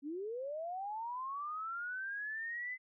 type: linear sweep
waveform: sine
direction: up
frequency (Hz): 268.7 to 2038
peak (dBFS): -38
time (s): 0.02-2.78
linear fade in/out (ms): 50
effects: none